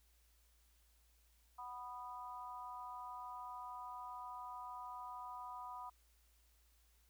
harmonic tone, 246.9 Hz, B3, in tune, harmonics 3 / 4 / 5, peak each -53 / -48 / -52 dBFS, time 1.58-5.9 s, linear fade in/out 10 ms, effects added 57 Hz sine -70 dBFS peak until 7.09 s + white hiss -75 dBFS RMS until 7.09 s

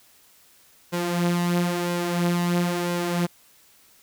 sawtooth tone with flanger, 174.61 Hz, F3, in tune, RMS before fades -24 dBFS, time 0.92-3.27 s, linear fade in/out 20 ms, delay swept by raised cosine 2 to 6.8 ms, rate 1 Hz, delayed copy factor +0.55, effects white hiss -56 dBFS RMS until 4.02 s

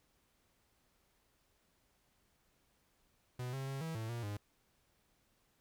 45% pulse tone with pitch steps, 124.7 / 134.4 / 135.9 / 162.2 / 111.3 / 118.2 / 102.7 Hz, B2 / C3 / C#3 / E3 / A2 / A#2 / G#2, +17 / +47 / -34 / -28 / +20 / +24 / -19 cents, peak -39 dBFS, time 3.39-4.37 s, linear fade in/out 5 ms, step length 140 ms, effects pink hiss -75 dBFS RMS until 5.6 s

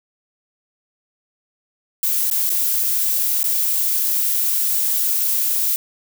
violet noise with dropouts, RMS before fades -19 dBFS, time 2.03-5.76 s, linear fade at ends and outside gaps 1 ms, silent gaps 2.301-2.312 / 2.494-2.501 / 3.431-3.441 s, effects none

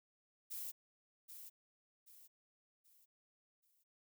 violet noise with echo, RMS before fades -45 dBFS, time 0.5-0.72 s, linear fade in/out 20 ms, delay 780 ms, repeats 4, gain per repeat -8 dB, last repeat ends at 3.84 s, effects none

